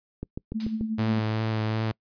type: click train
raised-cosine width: 3 ms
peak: -19 dBFS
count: 5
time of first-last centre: 0.23-0.811 s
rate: 6.89 Hz
type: tone with tremolo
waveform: sine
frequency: 220 Hz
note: A3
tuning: in tune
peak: -24 dBFS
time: 0.54-1.2 s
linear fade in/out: 20 ms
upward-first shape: sine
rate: 11 Hz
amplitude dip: 55%
type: noise with exponential decay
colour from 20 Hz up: blue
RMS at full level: -32 dBFS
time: 0.6-0.9 s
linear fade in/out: 1 ms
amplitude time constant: 64 ms
type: tone with vibrato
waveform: sawtooth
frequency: 110 Hz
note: A2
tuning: in tune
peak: -21 dBFS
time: 0.98-1.92 s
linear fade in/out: 10 ms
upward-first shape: triangle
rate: 2.7 Hz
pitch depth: 21 cents each way
effects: noise-tail reverb RT60 0.1 s tail -26 dB re dry + resampled to 11025 Hz